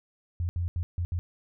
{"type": "tone bursts at uneven times", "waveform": "sine", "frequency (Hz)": 87, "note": "F2", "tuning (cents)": -6, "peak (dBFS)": -26, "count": 5, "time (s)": [[0.4, 0.49], [0.56, 0.68], [0.76, 0.83], [0.98, 1.05], [1.12, 1.19]], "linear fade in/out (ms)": 0, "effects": []}